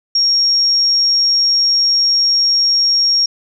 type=tone; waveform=sine; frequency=5570 Hz; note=F8; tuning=5 cents flat; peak=-10 dBFS; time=0.15-3.26 s; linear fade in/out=5 ms; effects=none